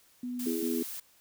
sine tone, 246.9 Hz, B3, in tune, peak -33 dBFS, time 0.23-0.63 s, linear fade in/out 5 ms
blue noise, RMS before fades -40 dBFS, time 0.39-1 s, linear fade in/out 5 ms
harmonic tone, 82.9 Hz, E2, 10 cents sharp, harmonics 3 / 4 / 5, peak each -31 / -33 / -35 dBFS, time 0.46-0.83 s, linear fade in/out 5 ms
effects white hiss -63 dBFS RMS until 1.2 s

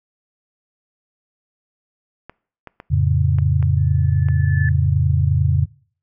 clicks, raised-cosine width 0.5 ms, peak -20 dBFS, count 6, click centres 2.296 / 2.673 / 2.801 / 3.386 / 3.627 / 4.286 s
sine chord, F augmented, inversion none, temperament equal, 87.31 / 110 / 138.59 Hz, F2 / A2 / C#3, 0 / 0 / 0 cents, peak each -17 / -20 / -17 dBFS, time 2.9-5.66 s, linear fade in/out 20 ms
sine tone with exponential growth, 1739 Hz, A6, 21 cents flat, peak -22 dBFS, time 3.77-4.69 s, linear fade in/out 2 ms, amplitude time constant 200 ms
effects noise-tail reverb RT60 0.5 s tail -23 dB re dry

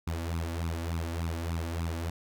sawtooth tone with flanger, 83.2 Hz, E2, 17 cents sharp, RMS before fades -33 dBFS, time 0.07-2.1 s, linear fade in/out 5 ms, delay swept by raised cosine 0.78 to 3.58 ms, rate 3.4 Hz, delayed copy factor +0.75, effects none

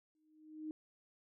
sine tone with exponential growth, 309.9 Hz, D#4, 7 cents flat, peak -38 dBFS, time 0.15-0.71 s, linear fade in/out 1 ms, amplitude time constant 120 ms, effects none

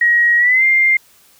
sine tone with pitch glide, 1896 to 2104 Hz, A#6 to C7, +29 to +9 cents, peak -9 dBFS, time 0.01-0.97 s, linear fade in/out 5 ms, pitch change +180 cents, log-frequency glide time 0.38-0.64 s, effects white hiss -50 dBFS RMS until 1.39 s

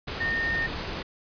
sine tone in noise, 1833 Hz, A#6, 30 cents flat, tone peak -25 dBFS, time 0.2-0.67 s, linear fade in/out 10 ms, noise pink, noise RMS -33 dBFS, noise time 0.07-1.03 s, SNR +5 dB, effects resampled to 11025 Hz

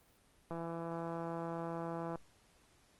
click train, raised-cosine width 1 ms, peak -28 dBFS, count 276, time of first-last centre 0.51-2.157 s, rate 167 Hz, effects pink hiss -68 dBFS RMS until 2.99 s + Opus 32 kbps

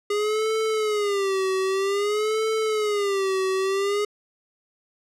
square tone with vibrato, 408.6 Hz, G#4, 28 cents flat, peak -22 dBFS, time 0.1-4.05 s, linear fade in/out 5 ms, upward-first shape sine, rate 0.52 Hz, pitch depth 130 cents each way, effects low-pass 9000 Hz 12 dB/octave

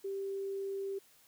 sine tone, 392 Hz, G4, in tune, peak -35 dBFS, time 0.04-0.99 s, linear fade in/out 10 ms, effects white hiss -64 dBFS RMS until 1.27 s

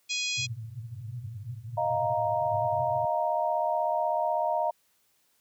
harmonic tone, 830.6 Hz, G#5, in tune, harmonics 3 / 4 / 5 / 6 / 7 / 8 / 9, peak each -32 / -34 / -36 / -38 / -39 / -40 / -41 dBFS, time 0.09-0.47 s, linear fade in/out 20 ms
pink band-pass noise, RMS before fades -39 dBFS, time 0.37-3.05 s, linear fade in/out 2 ms, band 100 to 130 Hz, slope 96 dB/octave
sine chord, Eb suspended second, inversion none, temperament equal, 622.3 / 698.5 / 932.3 Hz, Eb5 / F5 / Bb5, 0 / 0 / 0 cents, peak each -29 dBFS, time 1.77-4.71 s, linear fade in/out 10 ms
effects white hiss -69 dBFS RMS until 5.4 s + high-pass 60 Hz 12 dB/octave

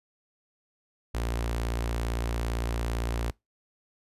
sawtooth tone with notch filter, 57.7 Hz, A#1, 17 cents flat, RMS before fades -30 dBFS, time 1.14-3.31 s, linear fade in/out 10 ms, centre 160 Hz, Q 1.7, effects noise-tail reverb RT60 0.2 s tail -24 dB re dry + resampled to 32000 Hz

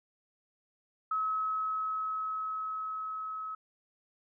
sine tone with level ramp, 1285 Hz, E6, 45 cents flat, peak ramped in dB -28 to -36 dBFS, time 1.11-3.55 s, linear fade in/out 5 ms, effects none

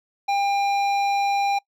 triangle tone with hard clipping, 800 Hz, G5, 35 cents sharp, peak -21 dBFS, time 0.28-1.59 s, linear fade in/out 10 ms, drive 15 dB, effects noise-tail reverb RT60 0.1 s tail -24 dB re dry

